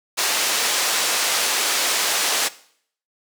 white band-pass noise, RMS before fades -21 dBFS, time 0.17-2.49 s, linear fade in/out 20 ms, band 410 to 7500 Hz, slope 12 dB/octave, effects noise-tail reverb RT60 0.6 s tail -18 dB re dry

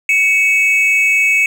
triangle tone pair together, 2236 / 2592 Hz, C#7 / E7, +14 / -30 cents, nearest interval minor third, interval 256 cents, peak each -11 dBFS, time 0.09-1.46 s, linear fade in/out 2 ms, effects none

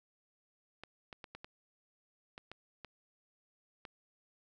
clicks, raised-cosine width 0.3 ms, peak -30 dBFS, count 9, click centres 0.836 / 1.128 / 1.242 / 1.35 / 1.445 / 2.379 / 2.516 / 2.847 / 3.852 s, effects none

